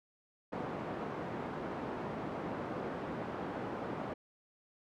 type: band-pass noise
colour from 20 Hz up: pink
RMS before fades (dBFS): -40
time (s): 0.52-4.14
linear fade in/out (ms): 10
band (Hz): 180 to 1100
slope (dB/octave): 12
effects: none